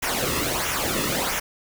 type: noise with flanger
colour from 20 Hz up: pink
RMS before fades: -25 dBFS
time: 0.02-1.4 s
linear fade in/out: 10 ms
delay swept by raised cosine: 0.22 to 1.32 ms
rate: 1.5 Hz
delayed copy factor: -0.65
effects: none